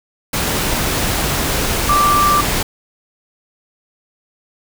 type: tone in noise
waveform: sine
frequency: 1174.7 Hz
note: D6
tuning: in tune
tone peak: -11 dBFS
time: 1.89-2.41 s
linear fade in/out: 5 ms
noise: pink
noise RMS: -18 dBFS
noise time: 0.33-2.63 s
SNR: +4 dB
effects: none